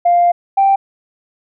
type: tone pair in turn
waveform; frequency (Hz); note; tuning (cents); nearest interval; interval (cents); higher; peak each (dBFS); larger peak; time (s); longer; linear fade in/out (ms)
sine; 698.5 / 784; F5 / G5; 0 / 0; major second; 200; second; -7; neither; 0.05-0.32 / 0.57-0.76; first; 10
effects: tanh soft clip ceiling -4 dBFS